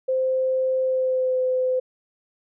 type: tone with pitch glide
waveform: sine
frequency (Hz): 520 to 511.4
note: C5 to C5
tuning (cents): -11 to -40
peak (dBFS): -19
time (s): 0.08-1.8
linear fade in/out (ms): 10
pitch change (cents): -29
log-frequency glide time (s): 0.82-1.4
effects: none